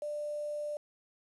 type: tone with quantisation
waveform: sine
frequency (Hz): 593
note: D5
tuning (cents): +17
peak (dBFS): -34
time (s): 0.02-0.77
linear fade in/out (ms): 2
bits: 9
effects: resampled to 24000 Hz